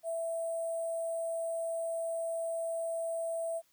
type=tone with sample-and-hold; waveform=sine; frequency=663 Hz; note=E5; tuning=10 cents sharp; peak=-32 dBFS; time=0.03-3.62 s; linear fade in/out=50 ms; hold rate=8820 Hz; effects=white hiss -70 dBFS RMS until 3.72 s